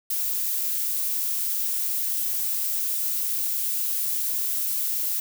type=noise; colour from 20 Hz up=violet; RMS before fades=-26 dBFS; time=0.1-5.2 s; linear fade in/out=5 ms; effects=none